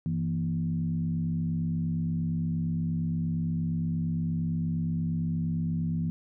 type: tone with frequency modulation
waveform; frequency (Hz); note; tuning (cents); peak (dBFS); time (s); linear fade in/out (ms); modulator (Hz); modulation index
sine; 164.81; E3; 0; -26; 0.06-6.1; 0; 68.6; 0.82
effects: none